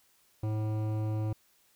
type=tone with hard clipping; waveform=triangle; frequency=108 Hz; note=A2; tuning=32 cents flat; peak=-31 dBFS; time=0.43-1.33 s; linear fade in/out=5 ms; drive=18 dB; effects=white hiss -67 dBFS RMS until 1.75 s